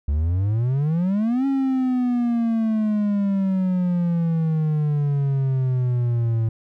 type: exponential two-way sweep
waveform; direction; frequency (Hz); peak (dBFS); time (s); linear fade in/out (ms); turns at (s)
triangle; up then down; 69.3 to 275.1 to 111.5; -16; 0.08-6.49; 5; 1.46
effects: none